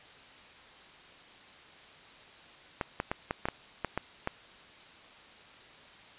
clicks, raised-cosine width 0.5 ms, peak -15 dBFS, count 9, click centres 2.812 / 3.001 / 3.115 / 3.309 / 3.455 / 3.486 / 3.847 / 3.976 / 4.274 s, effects white hiss -53 dBFS RMS until 6.18 s + resampled to 8000 Hz

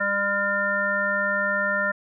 harmonic tone with a mistuned harmonic, 200 Hz, G3, 35 cents sharp, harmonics 1 / 3 / 5 / 7 / 9, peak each -34 / -28 / -34 / -25 / -25 dBFS, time 0-1.92 s, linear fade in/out 10 ms, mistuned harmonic 5, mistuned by +29 cents, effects none

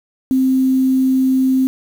sine tone with quantisation, 261.6 Hz, C4, in tune, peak -11 dBFS, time 0.31-1.67 s, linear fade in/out 0 ms, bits 6, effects none

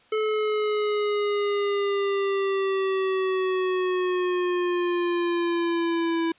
square exponential sweep, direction down, 433.8 to 330 Hz, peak -23 dBFS, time 0.12-6.32 s, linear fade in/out 5 ms, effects white hiss -58 dBFS RMS until 6.38 s + resampled to 8000 Hz

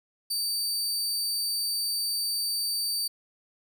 sawtooth tone, 4616 Hz, D8, 31 cents flat, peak -24 dBFS, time 0.3-3.08 s, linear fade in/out 10 ms, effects none

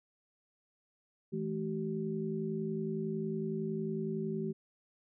sine tone cluster, 163 / 213.9 / 381.5 Hz, E3 / A3 / G4, -19 / -49 / -47 cents, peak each -38 / -37 / -37 dBFS, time 1.32-4.53 s, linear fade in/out 20 ms, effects none

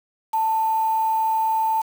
sine tone with quantisation, 886 Hz, A5, 12 cents sharp, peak -18 dBFS, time 0.33-1.82 s, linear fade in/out 10 ms, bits 6, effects none

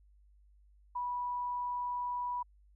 sine tone, 980 Hz, B5, 14 cents flat, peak -33 dBFS, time 0.95-2.43 s, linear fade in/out 10 ms, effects added 50 Hz sine -60 dBFS peak until 2.75 s

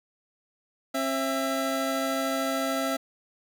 25% pulse tone pair together, 268.7 / 665 Hz, C4 / E5, +46 / +15 cents, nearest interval octave + major third, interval 1569 cents, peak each -25 dBFS, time 0.94-2.97 s, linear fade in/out 10 ms, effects none

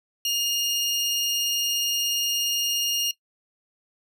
30% pulse tone pair together, 2835 / 4261 Hz, F7 / C8, +25 / +31 cents, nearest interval perfect fifth, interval 706 cents, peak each -21 / -30 dBFS, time 0.25-3.11 s, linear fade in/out 2 ms, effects noise-tail reverb RT60 0.1 s tail -18 dB re dry

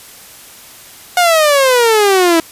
sawtooth exponential sweep, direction down, 727 to 323.4 Hz, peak -4 dBFS, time 1.17-2.4 s, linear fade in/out 2 ms, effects white hiss -37 dBFS RMS until 2.51 s + resampled to 32000 Hz

